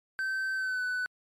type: tone with pitch glide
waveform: triangle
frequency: 1546 to 1495.9 Hz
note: G6 to F#6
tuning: -24 to +19 cents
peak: -27 dBFS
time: 0.19-1.06 s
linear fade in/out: 0 ms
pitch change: -57 cents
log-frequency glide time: 0.55-0.83 s
effects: MP3 64 kbps